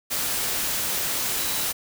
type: tone in noise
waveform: sine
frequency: 3927 Hz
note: B7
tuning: 11 cents flat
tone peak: -36 dBFS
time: 1.38-1.65 s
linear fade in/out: 20 ms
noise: white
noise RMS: -26 dBFS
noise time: 0.1-1.73 s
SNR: -13 dB
effects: none